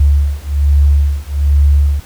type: beating tone pair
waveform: sine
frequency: 71 / 72.2 Hz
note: C#2 / D2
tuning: +42 / -29 cents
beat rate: 1.2 Hz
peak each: -11 dBFS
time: 0-2 s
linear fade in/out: 5 ms
effects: pink hiss -39 dBFS RMS until 2.05 s